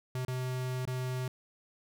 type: tone with dropouts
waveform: square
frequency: 127.8 Hz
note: C3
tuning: 40 cents flat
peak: -33 dBFS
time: 0.15-1.28 s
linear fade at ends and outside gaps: 2 ms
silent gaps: 0.25-0.281 / 0.854-0.874 s
effects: none